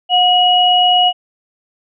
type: tone pair together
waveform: sine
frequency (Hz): 724.2 / 2904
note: F#5 / F#7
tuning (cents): -37 / -33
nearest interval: 2 octaves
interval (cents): 2404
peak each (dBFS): -11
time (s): 0.09-1.13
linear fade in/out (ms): 50
effects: none